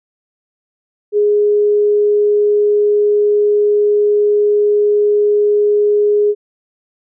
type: tone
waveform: sine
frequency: 415.3 Hz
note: G#4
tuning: in tune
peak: -9 dBFS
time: 1.12-6.35 s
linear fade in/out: 50 ms
effects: none